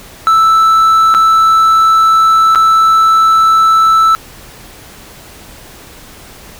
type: tone with dropouts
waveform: triangle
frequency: 1318.5 Hz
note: E6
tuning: in tune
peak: -3 dBFS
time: 0.27-4.15 s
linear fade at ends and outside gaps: 0 ms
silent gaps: 1.141-1.148 / 2.549-2.557 s
effects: pink hiss -35 dBFS RMS until 6.59 s